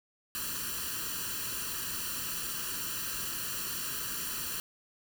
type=noise with comb filter; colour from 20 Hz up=white; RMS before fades=-36 dBFS; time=0.35-4.6 s; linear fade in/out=0 ms; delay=0.69 ms; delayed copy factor=+0.85; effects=none